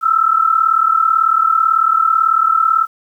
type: tone pair together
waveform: sine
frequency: 1300 / 1338.1 Hz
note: E6 / E6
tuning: -24 / +26 cents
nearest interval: minor second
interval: 50 cents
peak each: -13 dBFS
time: 0.01-2.87 s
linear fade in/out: 50 ms
effects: 8-bit